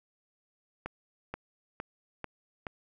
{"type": "accelerating click train", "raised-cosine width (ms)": 0.5, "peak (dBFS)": -21, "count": 5, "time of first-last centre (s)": [0.86, 2.668], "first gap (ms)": 480, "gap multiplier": 0.96, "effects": []}